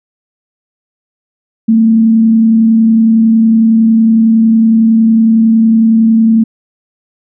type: tone with frequency modulation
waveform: sine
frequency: 224.2 Hz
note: A3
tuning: 33 cents sharp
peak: -4 dBFS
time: 1.68-6.44 s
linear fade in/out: 10 ms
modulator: 30.9 Hz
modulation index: 0.2
effects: none